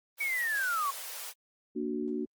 white high-pass noise, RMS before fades -41 dBFS, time 0.17-1.34 s, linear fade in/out 50 ms, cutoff 450 Hz, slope 96 dB/octave
sine linear sweep, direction down, 2275 to 1074 Hz, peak -28 dBFS, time 0.2-0.91 s, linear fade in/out 10 ms
sine chord, Bb augmented, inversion none, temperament equal, 233.1 / 293.7 / 370 Hz, Bb3 / D4 / F#4, 0 / 0 / 0 cents, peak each -35 dBFS, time 1.75-2.26 s, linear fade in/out 20 ms
effects Opus 24 kbps

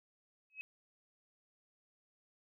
sine tone with exponential growth, 2557 Hz, D#7, 47 cents sharp, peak -37 dBFS, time 0.5-0.61 s, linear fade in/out 0 ms, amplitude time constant 23 ms, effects none

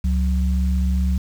sine tone pair together, 68.9 / 184.13 Hz, C#2 / F#3, -10 / -8 cents, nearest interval octave + perfect fourth, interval 1702 cents, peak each -17 / -24 dBFS, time 0.04-1.18 s, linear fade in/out 5 ms, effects 7-bit

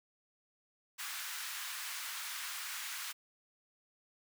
pink high-pass noise, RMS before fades -42 dBFS, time 0.98-3.13 s, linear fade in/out 20 ms, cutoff 1200 Hz, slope 24 dB/octave, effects none

